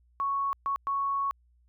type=tone bursts at uneven times; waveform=sine; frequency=1108.7 Hz; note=C#6; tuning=in tune; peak=-26 dBFS; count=3; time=0.2-0.53 / 0.66-0.76 / 0.87-1.31 s; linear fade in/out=0 ms; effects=added 60 Hz sine -61 dBFS peak until 1.68 s